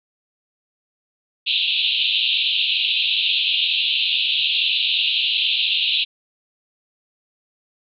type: band-pass noise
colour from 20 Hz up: pink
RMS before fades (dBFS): -20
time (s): 1.46-6.05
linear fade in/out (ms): 20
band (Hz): 2600 to 4000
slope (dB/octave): 96
effects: none